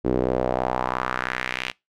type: tone with band-pass filter sweep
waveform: sawtooth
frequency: 63 Hz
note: B1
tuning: 35 cents sharp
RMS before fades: -25 dBFS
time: 0.04-1.72 s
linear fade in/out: 20 ms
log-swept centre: 350 to 2800 Hz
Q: 2.3
effects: noise-tail reverb RT60 0.2 s tail -23 dB re dry